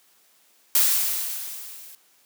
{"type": "noise with level ramp", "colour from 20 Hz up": "blue", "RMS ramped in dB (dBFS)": [-17, -45], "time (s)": [0.75, 1.95], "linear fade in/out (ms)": 2, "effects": ["white hiss -60 dBFS RMS until 2.25 s", "high-pass 200 Hz 12 dB/octave"]}